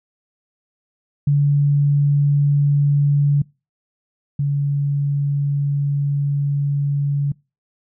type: tone pair in turn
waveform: sine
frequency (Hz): 143.5 / 142.26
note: D3 / C#3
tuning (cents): -40 / +45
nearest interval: unison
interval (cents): 15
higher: first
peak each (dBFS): -12 / -16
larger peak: first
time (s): 1.27-3.42 / 4.39-7.32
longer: second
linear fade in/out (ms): 5
effects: noise-tail reverb RT60 0.3 s tail -26 dB re dry